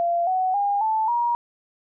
sine tone with pitch steps, 688 / 745.9 / 808.8 / 876.9 / 950.8 Hz, F5 / F#5 / G#5 / A5 / A#5, -26 / +14 / -46 / -6 / +34 cents, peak -19 dBFS, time 0-1.35 s, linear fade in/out 0 ms, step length 270 ms, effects none

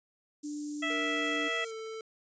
sine tone, 295.6 Hz, D4, 11 cents sharp, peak -35 dBFS, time 0.43-1.49 s, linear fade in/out 20 ms
white high-pass noise, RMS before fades -42 dBFS, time 0.43-1.71 s, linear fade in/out 5 ms, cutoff 6400 Hz, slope 24 dB/octave
harmonic tone, 657 Hz, E5, 6 cents flat, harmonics 1 / 2 / 3 / 4 / 5, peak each -39 / -38 / -33 / -38 / -38 dBFS, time 0.82-1.65 s, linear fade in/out 10 ms
square tone with pitch glide, 466.2 to 443.1 Hz, A#4 to A4, 0 to +12 cents, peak -39 dBFS, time 0.9-2.01 s, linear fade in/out 2 ms, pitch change -88 cents, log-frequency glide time 1.6-1.73 s
effects resampled to 16000 Hz

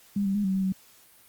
sine tone with pitch steps, 201.4 / 194.8 / 206 / 190.3 / 191.4 / 189.2 Hz, G3 / G3 / G#3 / F#3 / G3 / F#3, +47 / -11 / -14 / +49 / -41 / +39 cents, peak -23 dBFS, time 0.16-0.724 s, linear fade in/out 5 ms, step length 94 ms, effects white hiss -56 dBFS RMS until 1.28 s + Opus 48 kbps

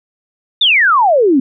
sine exponential sweep, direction down, 3729 to 250 Hz, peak -7 dBFS, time 0.61-1.4 s, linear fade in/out 5 ms, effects none

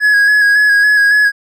triangle tone with vibrato, 1671 Hz, G#6, 10 cents sharp, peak -5 dBFS, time 0-1.32 s, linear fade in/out 50 ms, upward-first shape square, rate 3.6 Hz, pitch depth 23 cents each way, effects none

